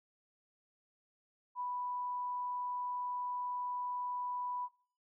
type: tone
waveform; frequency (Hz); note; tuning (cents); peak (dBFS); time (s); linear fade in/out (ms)
sine; 987.8; B5; 0; -36; 1.55-4.69; 50
effects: noise-tail reverb RT60 0.4 s tail -17 dB re dry